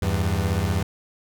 30% pulse beating tone pair, 82.41 / 98.41 Hz, E2 / G2, 0 / +7 cents, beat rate 16 Hz, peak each -21 dBFS, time 0.02-0.83 s, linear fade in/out 5 ms, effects none

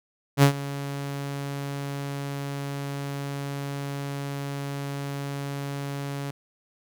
sawtooth tone with ADSR envelope, 140.5 Hz, C#3, 24 cents sharp, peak -8 dBFS, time 0.37-6.31 s, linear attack 59 ms, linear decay 93 ms, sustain -18 dB, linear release 6 ms, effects none

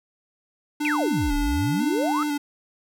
square tone with vibrato, 293.7 Hz, D4, in tune, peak -24 dBFS, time 0.8-2.38 s, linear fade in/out 10 ms, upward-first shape square, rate 1 Hz, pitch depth 24 cents each way
sine exponential two-way sweep, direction down then up, 2764 to 31.38 to 1359 Hz, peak -23 dBFS, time 0.85-2.23 s, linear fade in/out 0 ms, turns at 1.35 s
effects none

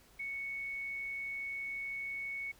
sine tone, 2217 Hz, C#7, in tune, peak -37 dBFS, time 0.19-2.52 s, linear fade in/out 10 ms, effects added 50 Hz sine -69 dBFS peak until 2.59 s + pink hiss -63 dBFS RMS until 2.59 s

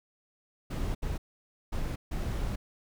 brown noise bursts at uneven times, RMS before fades -32 dBFS, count 4, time 0.7-0.95 / 1.02-1.18 / 1.72-1.96 / 2.11-2.56 s, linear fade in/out 10 ms, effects none

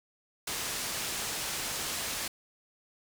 white low-pass noise, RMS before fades -35 dBFS, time 0.47-2.28 s, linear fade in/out 5 ms, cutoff 9100 Hz, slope 12 dB/octave, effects none

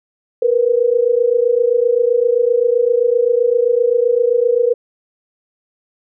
sine tone pair together, 466.2 / 493.9 Hz, A#4 / B4, 0 / 0 cents, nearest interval minor second, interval 100 cents, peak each -14 dBFS, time 0.42-4.74 s, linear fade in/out 5 ms, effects none

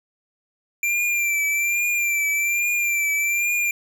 square tone with vibrato, 2363 Hz, D7, 10 cents sharp, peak -20 dBFS, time 0.83-3.71 s, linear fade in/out 2 ms, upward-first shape triangle, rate 1.2 Hz, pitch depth 49 cents each way, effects none

